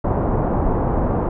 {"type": "low-pass noise", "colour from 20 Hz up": "pink", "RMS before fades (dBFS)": -19, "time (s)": [0.04, 1.29], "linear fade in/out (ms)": 5, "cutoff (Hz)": 980, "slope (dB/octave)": 24, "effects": []}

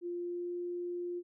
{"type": "tone with pitch glide", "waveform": "sine", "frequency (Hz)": [349.2, 351.6], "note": ["F4", "F4"], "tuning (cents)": [0, 12], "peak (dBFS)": -35, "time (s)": [0.01, 1.23], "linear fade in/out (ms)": 50, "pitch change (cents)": 12, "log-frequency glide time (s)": [0.12, 0.56], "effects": []}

